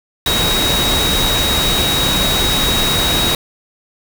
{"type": "tone in noise", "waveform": "sine", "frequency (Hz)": 3800, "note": "A#7", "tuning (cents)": 33, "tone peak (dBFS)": -16, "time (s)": [0.26, 3.35], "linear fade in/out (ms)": 2, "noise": "pink", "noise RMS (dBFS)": -17, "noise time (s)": [0.26, 3.35], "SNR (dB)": -2, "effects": []}